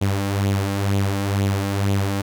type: tone with flanger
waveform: sawtooth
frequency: 99 Hz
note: G2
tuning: 18 cents sharp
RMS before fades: -21 dBFS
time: 0.01-2.22 s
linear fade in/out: 10 ms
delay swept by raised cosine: 0.28 to 3.78 ms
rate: 2.1 Hz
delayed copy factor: +0.55
effects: none